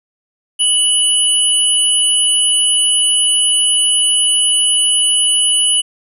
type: tone pair together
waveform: sine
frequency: 2960 / 9896 Hz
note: F#7 / D#9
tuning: 0 / -10 cents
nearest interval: octave + major sixth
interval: 2090 cents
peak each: -13 dBFS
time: 0.59-5.82 s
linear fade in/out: 20 ms
effects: none